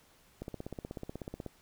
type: click train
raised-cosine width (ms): 2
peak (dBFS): -26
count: 18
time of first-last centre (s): 0.42-1.463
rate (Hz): 16.3
effects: pink hiss -64 dBFS RMS until 1.61 s